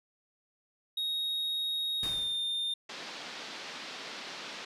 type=tone with pitch glide; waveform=triangle; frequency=3757 to 3625 Hz; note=A#7 to A#7; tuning=+13 to -49 cents; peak=-29 dBFS; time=0.97-2.74 s; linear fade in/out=5 ms; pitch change=-62 cents; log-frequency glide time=2-2.17 s
type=noise with exponential decay; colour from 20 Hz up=pink; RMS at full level=-39 dBFS; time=2.03-2.63 s; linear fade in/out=1 ms; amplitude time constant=130 ms
type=band-pass noise; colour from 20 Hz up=white; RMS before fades=-43 dBFS; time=2.89-4.65 s; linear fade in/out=5 ms; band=180 to 4700 Hz; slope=24 dB/octave
effects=resampled to 32000 Hz